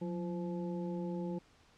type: harmonic tone with a mistuned harmonic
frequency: 172.2 Hz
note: F3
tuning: 24 cents flat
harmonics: 1 / 2 / 3 / 5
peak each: -37 / -41 / -45 / -50 dBFS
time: 0.01-1.39 s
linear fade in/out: 10 ms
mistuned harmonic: 1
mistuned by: +70 cents
effects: pink hiss -65 dBFS RMS until 1.77 s + low-pass 6000 Hz 12 dB/octave